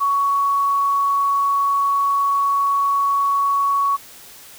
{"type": "tone", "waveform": "sine", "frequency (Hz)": 1118, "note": "C#6", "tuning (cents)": 14, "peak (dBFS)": -15, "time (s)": [0, 3.97], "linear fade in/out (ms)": 20, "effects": ["white hiss -42 dBFS RMS until 4.58 s"]}